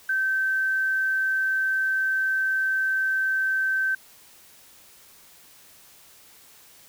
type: tone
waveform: sine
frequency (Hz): 1548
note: G6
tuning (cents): -22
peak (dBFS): -21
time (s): 0.09-3.95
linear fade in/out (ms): 5
effects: white hiss -52 dBFS RMS until 6.88 s